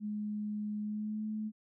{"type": "tone with pitch glide", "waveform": "sine", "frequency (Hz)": [210, 215.2], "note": ["G#3", "A3"], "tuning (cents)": [19, -38], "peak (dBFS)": -34, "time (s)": [0, 1.52], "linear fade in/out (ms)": 50, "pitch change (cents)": 43, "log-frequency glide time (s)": [0.82, 1.25], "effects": []}